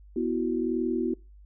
sine chord, B suspended fourth, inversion none, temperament just, 246.9 / 329.3 / 370.4 Hz, B3 / E4 / F#4, 0 / -2 / +2 cents, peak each -29 dBFS, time 0.16-1.14 s, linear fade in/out 5 ms, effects noise-tail reverb RT60 0.3 s tail -25 dB re dry + added 50 Hz sine -48 dBFS peak until 1.45 s

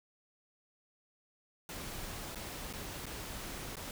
pink noise with dropouts, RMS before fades -43 dBFS, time 1.69-3.91 s, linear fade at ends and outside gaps 1 ms, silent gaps 2.348-2.356 / 2.728-2.736 / 3.057-3.065 / 3.756-3.768 s, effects none

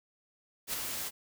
white noise with ADSR envelope, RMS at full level -32 dBFS, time 0.67-1.11 s, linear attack 64 ms, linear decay 7 ms, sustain -5 dB, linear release 39 ms, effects none

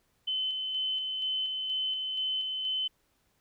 sine tone with tremolo, 3048 Hz, G7, 49 cents flat, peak -28 dBFS, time 0.27-2.88 s, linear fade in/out 10 ms, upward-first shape square, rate 2.1 Hz, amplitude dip 30%, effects pink hiss -72 dBFS RMS until 3.4 s

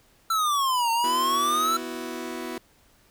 square exponential two-way sweep, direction down then up, 1348 to 910 to 1348 Hz, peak -22 dBFS, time 0.3-1.77 s, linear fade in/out 5 ms, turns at 0.91 s
sawtooth chord, B suspended fourth, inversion none, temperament just, 246.9 / 329.3 / 370.4 Hz, B3 / E4 / F#4, 0 / -2 / +2 cents, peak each -32 dBFS, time 1.04-2.58 s, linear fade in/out 2 ms
effects pink hiss -60 dBFS RMS until 3.1 s

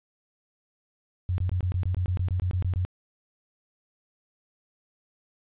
sine tone bursts, 90.8 Hz, F#2, 32 cents flat, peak -23 dBFS, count 14, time 1.29-2.85 s, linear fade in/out 0 ms, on 91 ms, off 22 ms, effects resampled to 8000 Hz + 10-bit

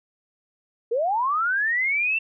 sine linear sweep, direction up, 435.9 to 2705 Hz, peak -20 dBFS, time 0.91-2.19 s, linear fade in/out 10 ms, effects none

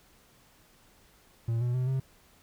triangle tone with pitch steps, 115.3 / 122 / 127.2 / 132.5 Hz, A#2 / B2 / C3 / C3, -19 / -21 / -48 / +22 cents, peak -24 dBFS, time 1.48-2 s, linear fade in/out 5 ms, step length 130 ms, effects pink hiss -61 dBFS RMS until 2.42 s

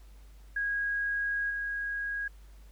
sine tone with level steps, 1644 Hz, G#6, 18 cents flat, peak -28 / -31 dBFS, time 0.56-2.28 s, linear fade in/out 5 ms, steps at 1.5 s, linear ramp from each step 5 ms, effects added 50 Hz sine -49 dBFS peak until 2.71 s + pink hiss -64 dBFS RMS until 2.71 s

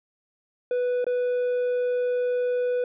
triangle tone with dropouts, 493.9 Hz, B4, in tune, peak -20 dBFS, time 0.71-2.84 s, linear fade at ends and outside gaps 2 ms, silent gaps 1.044-1.066 s, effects resampled to 8000 Hz

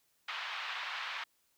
pink band-pass noise, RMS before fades -40 dBFS, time 0.28-1.24 s, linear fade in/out 5 ms, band 1000 to 3700 Hz, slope 24 dB/octave, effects white hiss -74 dBFS RMS until 1.57 s

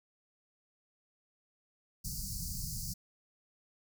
pink band-stop noise, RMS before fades -39 dBFS, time 2.04-2.94 s, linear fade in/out 10 ms, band 200 to 4500 Hz, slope 96 dB/octave, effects none

